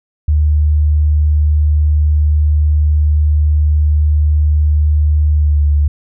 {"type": "tone with pitch glide", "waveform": "sine", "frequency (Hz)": [75.3, 73.33], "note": ["D2", "D2"], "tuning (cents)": [44, -2], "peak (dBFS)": -8, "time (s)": [0.28, 5.88], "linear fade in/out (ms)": 5, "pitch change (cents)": -46, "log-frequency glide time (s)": [5.37, 5.62], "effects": []}